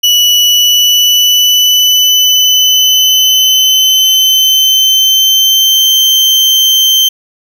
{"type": "tone with pitch glide", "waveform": "35% pulse", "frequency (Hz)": [2949, 3117], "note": ["F#7", "G7"], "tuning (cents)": [-6, -11], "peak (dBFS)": -3, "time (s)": [0.03, 7.09], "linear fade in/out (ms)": 10, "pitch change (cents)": 95, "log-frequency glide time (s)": [0.44, 5.93], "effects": []}